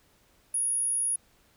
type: tone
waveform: sine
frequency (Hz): 10410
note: E9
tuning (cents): -23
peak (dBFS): -25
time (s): 0.54-1.16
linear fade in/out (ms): 5
effects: pink hiss -64 dBFS RMS until 1.56 s